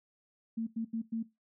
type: tone bursts at uneven times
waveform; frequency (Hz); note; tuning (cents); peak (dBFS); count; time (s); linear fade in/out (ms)
sine; 226.5; A#3; -50; -31; 4; 0.57-0.67 / 0.76-0.85 / 0.93-1.02 / 1.12-1.23; 10
effects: noise-tail reverb RT60 0.2 s tail -18 dB re dry